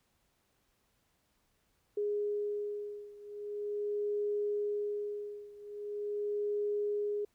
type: beating tone pair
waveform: sine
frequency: 413.5 / 413.92 Hz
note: G#4 / G#4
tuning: -8 / -6 cents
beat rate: 0.42 Hz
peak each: -35 / -37 dBFS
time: 1.97-7.25 s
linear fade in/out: 5 ms
effects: pink hiss -75 dBFS RMS until 7.34 s